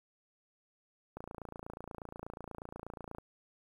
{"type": "click train", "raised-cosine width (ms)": 1, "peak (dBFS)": -29, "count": 58, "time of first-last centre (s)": [1.17, 3.184], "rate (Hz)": 28.3, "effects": ["10-bit"]}